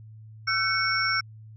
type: tone cluster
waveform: sine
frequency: 1341 / 1518 / 2212 / 5470 Hz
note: E6 / F#6 / C#7 / F8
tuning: +29 / +44 / -4 / -37 cents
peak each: -28 dBFS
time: 0.47-1.21 s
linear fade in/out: 10 ms
effects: added 109 Hz sine -43 dBFS peak until 1.56 s